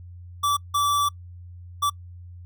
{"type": "tone bursts at uneven times", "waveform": "square", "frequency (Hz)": 1158, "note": "D6", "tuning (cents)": -25, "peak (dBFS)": -20, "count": 3, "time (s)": [[0.43, 0.57], [0.74, 1.09], [1.82, 1.9]], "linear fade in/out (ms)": 10, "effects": ["noise-tail reverb RT60 0.1 s tail -26 dB re dry", "added 88 Hz sine -39 dBFS peak until 2.45 s"]}